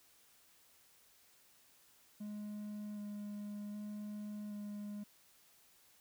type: tone with vibrato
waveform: triangle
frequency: 207.7 Hz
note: G#3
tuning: in tune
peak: -40 dBFS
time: 2.2-5.04 s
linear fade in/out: 10 ms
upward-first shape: square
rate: 0.65 Hz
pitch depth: 10 cents each way
effects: white hiss -67 dBFS RMS until 6 s